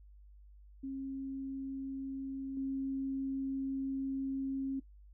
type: tone with level steps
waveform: sine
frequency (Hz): 269.4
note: C#4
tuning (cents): -49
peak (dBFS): -37 / -33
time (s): 0.83-4.8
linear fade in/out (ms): 10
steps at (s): 2.57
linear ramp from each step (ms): 2
effects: noise-tail reverb RT60 0.1 s tail -17 dB re dry + added 50 Hz sine -54 dBFS peak until 5.13 s

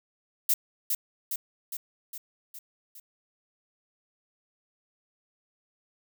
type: noise with echo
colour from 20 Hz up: violet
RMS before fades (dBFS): -23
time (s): 0.49-0.54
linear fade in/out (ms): 5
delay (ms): 410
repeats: 6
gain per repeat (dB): -4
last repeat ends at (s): 3
effects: none

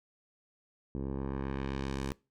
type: tone with low-pass filter sweep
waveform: 10% pulse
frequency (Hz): 67.6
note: C#2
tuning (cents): -43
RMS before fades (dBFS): -36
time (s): 0.95-2.12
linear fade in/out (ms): 0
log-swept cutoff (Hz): 420 to 11000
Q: 0.8
effects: noise-tail reverb RT60 0.3 s tail -23 dB re dry

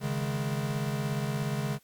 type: chord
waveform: square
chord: C# suspended second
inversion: none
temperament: equal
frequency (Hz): 138.59 / 155.56 / 207.7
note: C#3 / D#3 / G#3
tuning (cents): 0 / 0 / 0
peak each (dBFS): -32 / -36 / -36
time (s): 0-1.79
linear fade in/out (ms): 50
effects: white hiss -65 dBFS RMS until 1.83 s + Opus 48 kbps

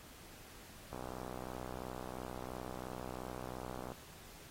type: click train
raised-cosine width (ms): 1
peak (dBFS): -30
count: 189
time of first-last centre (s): 0.93-3.919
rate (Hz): 62.9
effects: pink hiss -56 dBFS RMS until 4.5 s + AAC 48 kbps

